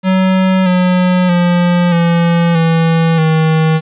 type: tone with pitch steps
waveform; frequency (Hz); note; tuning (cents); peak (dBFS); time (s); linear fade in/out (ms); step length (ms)
square; 187.8 / 181.61 / 175.63 / 169.84 / 164.25 / 158.84; F#3 / F#3 / F3 / F3 / E3 / D#3; +26 / -32 / +10 / -48 / -6 / +36; -9; 0.03-3.81; 50; 630
effects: resampled to 8000 Hz + 7-bit